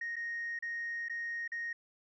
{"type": "tone with dropouts", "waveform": "sine", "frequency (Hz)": 1864.7, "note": "A#6", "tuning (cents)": 0, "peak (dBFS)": -34, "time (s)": [0.01, 1.73], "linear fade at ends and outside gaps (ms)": 5, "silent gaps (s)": [[0.158, 0.164], [0.59, 0.624], [1.085, 1.096], [1.478, 1.518]], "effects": ["tanh soft clip ceiling -32 dBFS"]}